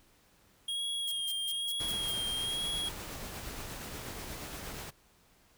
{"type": "tone with vibrato", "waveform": "square", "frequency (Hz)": 3264, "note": "G#7", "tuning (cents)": -31, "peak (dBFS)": -33, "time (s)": [0.68, 2.89], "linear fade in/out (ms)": 5, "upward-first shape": "sine", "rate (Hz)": 1.1, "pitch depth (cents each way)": 32}
{"type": "noise bursts", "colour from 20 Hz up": "violet", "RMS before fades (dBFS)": -40, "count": 6, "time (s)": [1.07, 2.126], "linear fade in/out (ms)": 10, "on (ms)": 51, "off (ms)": 150}
{"type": "noise with tremolo", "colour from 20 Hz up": "pink", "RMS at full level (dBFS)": -41, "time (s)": [1.79, 4.91], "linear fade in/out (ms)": 20, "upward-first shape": "triangle", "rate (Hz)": 8.4, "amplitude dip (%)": 30}
{"effects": ["pink hiss -65 dBFS RMS until 5.57 s"]}